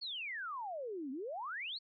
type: exponential two-way sweep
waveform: sine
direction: down then up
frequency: 4542 to 251.4 to 4542 Hz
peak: -39 dBFS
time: 0.01-1.79 s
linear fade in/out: 20 ms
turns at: 1.11 s
effects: none